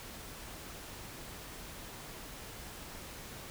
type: silence
effects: pink hiss -47 dBFS RMS until 3.5 s